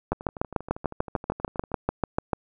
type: two click trains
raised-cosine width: 1 ms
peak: -9 / -23 dBFS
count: 16 / 21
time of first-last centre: 0.12-2.332 / 0.13-1.717 s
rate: 6.78 / 12.6 Hz
effects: none